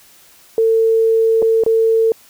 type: tone with dropouts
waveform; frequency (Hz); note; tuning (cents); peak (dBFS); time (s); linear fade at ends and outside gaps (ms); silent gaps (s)
sine; 450; A4; +39; -10; 0.58-2.12; 1; 1.42-1.425 / 1.637-1.663
effects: white hiss -47 dBFS RMS until 2.29 s